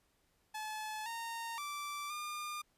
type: tone with pitch steps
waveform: sawtooth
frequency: 861 / 922 / 1168 / 1206 Hz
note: A5 / A#5 / D6 / D6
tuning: -38 / -19 / -10 / +46 cents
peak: -36 dBFS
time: 0.54-2.62 s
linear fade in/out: 10 ms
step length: 520 ms
effects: pink hiss -75 dBFS RMS until 2.77 s + resampled to 32000 Hz